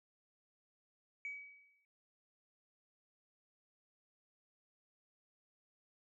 sine tone with exponential decay, 2273 Hz, C#7, 43 cents sharp, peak -38 dBFS, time 1.25-1.85 s, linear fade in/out 1 ms, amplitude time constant 130 ms, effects tanh soft clip ceiling -35 dBFS

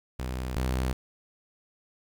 sawtooth tone pair in turn, 63.4 / 63.88 Hz, B1 / C2, +46 / -41 cents, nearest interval unison, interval 13 cents, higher second, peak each -27 / -22 dBFS, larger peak second, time 0.19-0.56 / 0.56-0.93 s, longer neither, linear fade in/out 5 ms, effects 10-bit

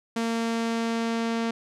sawtooth tone with low-pass filter sweep, 229.2 Hz, A#3, 29 cents flat, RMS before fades -27 dBFS, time 0.16-1.51 s, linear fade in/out 5 ms, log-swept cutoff 8600 to 5300 Hz, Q 0.71, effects none

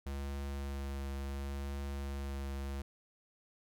square tone with vibrato, 69.3 Hz, C#2, in tune, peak -38 dBFS, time 0.06-2.82 s, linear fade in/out 5 ms, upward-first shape triangle, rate 0.71 Hz, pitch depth 16 cents each way, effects none

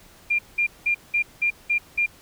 sine tone bursts, 2397 Hz, D7, 35 cents sharp, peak -18 dBFS, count 7, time 0.3-2.063 s, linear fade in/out 10 ms, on 89 ms, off 190 ms, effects pink hiss -51 dBFS RMS until 2.21 s

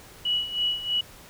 sine tone with tremolo, 2933 Hz, F#7, 16 cents flat, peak -21 dBFS, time 0.25-1.01 s, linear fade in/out 5 ms, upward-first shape sine, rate 3.1 Hz, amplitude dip 75%, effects pink hiss -48 dBFS RMS until 1.29 s

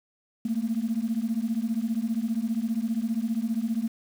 sine beating tone pair, 218.9 / 233.9 Hz, A3 / A#3, -9 / +6 cents, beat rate 15 Hz, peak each -27 dBFS, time 0.45-3.88 s, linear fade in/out 5 ms, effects tanh soft clip ceiling -18 dBFS + 8-bit

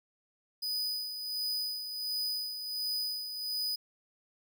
45% pulse tone with tremolo, 4978 Hz, D#8, in tune, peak -30 dBFS, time 0.62-3.76 s, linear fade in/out 10 ms, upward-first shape sine, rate 1.4 Hz, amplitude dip 55%, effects none

